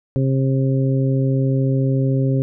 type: harmonic tone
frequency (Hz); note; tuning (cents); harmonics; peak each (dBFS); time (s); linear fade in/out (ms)
133.7; C3; +38; 1 / 2 / 3 / 4; -16 / -22 / -26 / -28; 0.16-2.42; 0
effects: none